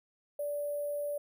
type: tone with sample-and-hold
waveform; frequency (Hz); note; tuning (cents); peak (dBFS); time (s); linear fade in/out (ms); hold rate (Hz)
sine; 582; D5; -16; -32; 0.39-1.18; 5; 11025
effects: none